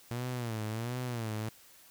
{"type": "tone with vibrato", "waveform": "sawtooth", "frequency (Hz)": 116.54, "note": "A#2", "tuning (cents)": 0, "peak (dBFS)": -30, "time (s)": [0.11, 1.49], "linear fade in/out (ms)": 0, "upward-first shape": "sine", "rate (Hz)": 1.4, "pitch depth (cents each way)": 140, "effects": ["white hiss -58 dBFS RMS until 1.9 s"]}